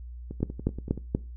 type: two click trains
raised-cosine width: 3 ms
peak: -11 / -23 dBFS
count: 4 / 8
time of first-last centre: 0.43-1.149 / 0.31-0.977 s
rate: 4.17 / 10.5 Hz
effects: noise-tail reverb RT60 0.3 s tail -20 dB re dry + added 60 Hz sine -38 dBFS peak until 1.36 s